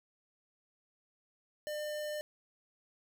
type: tone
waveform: square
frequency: 601 Hz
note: D5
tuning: 40 cents sharp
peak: -37 dBFS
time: 1.67-2.21 s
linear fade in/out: 0 ms
effects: none